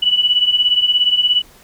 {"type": "beating tone pair", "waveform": "sine", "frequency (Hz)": [2942, 2959], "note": ["F#7", "F#7"], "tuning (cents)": [-11, -1], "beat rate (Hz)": 17, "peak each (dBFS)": [-17, -13], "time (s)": [0.02, 1.42], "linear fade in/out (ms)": 10, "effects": ["pink hiss -46 dBFS RMS until 1.63 s"]}